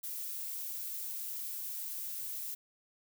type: noise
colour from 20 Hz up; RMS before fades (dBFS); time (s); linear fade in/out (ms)
violet; -40; 0.03-2.55; 10
effects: none